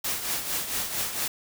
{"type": "noise with tremolo", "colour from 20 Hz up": "white", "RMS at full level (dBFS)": -27, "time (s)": [0.04, 1.28], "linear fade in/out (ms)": 5, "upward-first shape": "triangle", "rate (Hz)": 4.4, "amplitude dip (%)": 65, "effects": []}